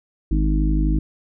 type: harmonic tone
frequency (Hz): 51.91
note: G#1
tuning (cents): 0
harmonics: 1 / 3 / 4 / 5 / 6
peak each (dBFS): -17 / -25 / -30 / -28 / -25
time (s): 0.31-0.99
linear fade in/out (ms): 5
effects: none